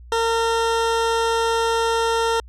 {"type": "tone", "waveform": "20% pulse", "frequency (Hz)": 457.4, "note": "A#4", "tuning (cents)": -33, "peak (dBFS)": -13, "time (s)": [0.12, 2.4], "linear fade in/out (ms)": 2, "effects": ["added 60 Hz sine -39 dBFS peak until 2.48 s", "low-pass 8000 Hz 12 dB/octave"]}